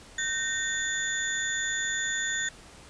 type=tone cluster; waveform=sine; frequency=1541 / 1844 / 3534 / 6750 Hz; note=G6 / A#6 / A7 / G#8; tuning=-30 / -19 / +7 / +27 cents; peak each=-35 / -30 / -35 / -33 dBFS; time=0.18-2.49 s; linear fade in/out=5 ms; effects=pink hiss -50 dBFS RMS until 2.89 s + resampled to 22050 Hz